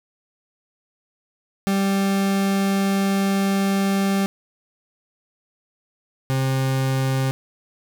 40% pulse tone pair in turn, 196 / 132.95 Hz, G3 / C3, 0 / +28 cents, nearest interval perfect fifth, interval 672 cents, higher first, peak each -17 / -18 dBFS, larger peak first, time 1.67-4.26 / 6.3-7.31 s, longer first, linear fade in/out 0 ms, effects none

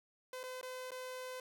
sawtooth tone with dropouts, 510 Hz, C5, 44 cents flat, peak -39 dBFS, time 0.33-1.4 s, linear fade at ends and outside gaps 2 ms, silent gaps 0.432-0.437 / 0.613-0.629 / 0.907-0.917 s, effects none

